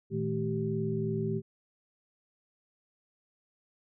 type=tone cluster; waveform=sine; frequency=114.9 / 158.3 / 216.8 / 386.9 Hz; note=A#2 / D#3 / A3 / G4; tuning=-25 / +30 / -25 / -23 cents; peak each=-35 / -34 / -35 / -33 dBFS; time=0.1-1.42 s; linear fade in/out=50 ms; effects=none